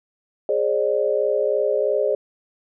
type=tone cluster; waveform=sine; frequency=415.6 / 538 / 601 Hz; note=G#4 / C5 / D5; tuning=+1 / +48 / +40 cents; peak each=-22 dBFS; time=0.49-2.15 s; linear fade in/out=2 ms; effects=none